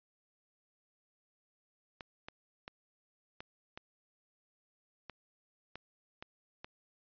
clicks, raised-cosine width 0.3 ms, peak -28 dBFS, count 9, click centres 2.008 / 2.285 / 2.679 / 3.405 / 3.775 / 5.097 / 5.756 / 6.225 / 6.645 s, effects resampled to 11025 Hz

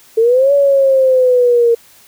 sine linear two-way sweep, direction up then down, 439.1 to 569 to 462.8 Hz, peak -7 dBFS, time 0.17-1.75 s, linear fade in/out 10 ms, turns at 0.53 s, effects white hiss -45 dBFS RMS until 2.07 s

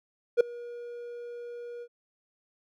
triangle tone with ADSR envelope, 478.2 Hz, A#4, 44 cents sharp, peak -12 dBFS, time 0.37-1.88 s, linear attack 35 ms, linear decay 5 ms, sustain -24 dB, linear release 59 ms, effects none

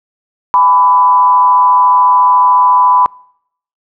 sine tone with frequency modulation, 997 Hz, B5, 16 cents sharp, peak -5 dBFS, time 0.54-3.06 s, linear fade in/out 0 ms, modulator 166 Hz, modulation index 0.48, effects noise-tail reverb RT60 0.7 s tail -26 dB re dry

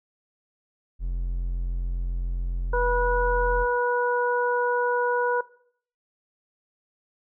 triangle tone, 43.65 Hz, F1, in tune, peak -23 dBFS, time 0.99-3.67 s, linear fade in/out 50 ms
harmonic tone, 487.6 Hz, B4, 22 cents flat, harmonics 1 / 2 / 3, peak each -24 / -27 / -29 dBFS, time 2.73-5.41 s, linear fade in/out 5 ms
effects noise-tail reverb RT60 0.6 s tail -19 dB re dry

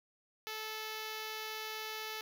5% pulse tone with notch filter, 435.6 Hz, A4, 17 cents flat, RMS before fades -42 dBFS, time 0.47-2.21 s, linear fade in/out 0 ms, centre 8400 Hz, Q 1.6, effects none

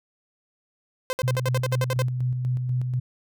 sawtooth tone bursts, 517 Hz, C5, 21 cents flat, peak -20 dBFS, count 11, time 1.1-2.02 s, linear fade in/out 0 ms, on 30 ms, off 59 ms
sine tone with tremolo, 125.7 Hz, B2, 31 cents sharp, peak -21 dBFS, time 1.23-3 s, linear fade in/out 10 ms, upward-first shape square, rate 4.1 Hz, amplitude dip 35%
effects none

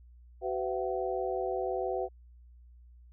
harmonic tone with a mistuned harmonic, 126.1 Hz, B2, 36 cents sharp, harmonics 3 / 4 / 5 / 6, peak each -34 / -35 / -36 / -37 dBFS, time 0.41-2.09 s, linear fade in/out 50 ms, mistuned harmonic 5, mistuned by +120 cents, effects added 60 Hz sine -52 dBFS peak until 3.12 s

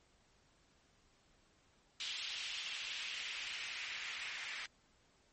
white noise with band-pass filter sweep, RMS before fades -44 dBFS, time 2-4.66 s, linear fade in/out 2 ms, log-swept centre 3200 to 2100 Hz, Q 2.3, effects pink hiss -71 dBFS RMS until 5.32 s + MP3 32 kbps

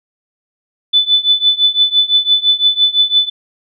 sine tone with tremolo, 3497 Hz, A7, 11 cents flat, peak -5 dBFS, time 0.93-3.3 s, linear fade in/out 10 ms, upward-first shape triangle, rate 5.9 Hz, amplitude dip 95%, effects none

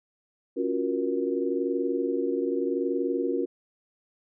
sine chord, Gb major seventh, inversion second, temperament equal with one note detuned, 277.2 / 349.2 / 370 / 472.7 Hz, Db4 / F4 / Gb4 / Bb4, 0 / 0 / 0 / +24 cents, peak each -30 dBFS, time 0.56-3.46 s, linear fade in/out 20 ms, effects none

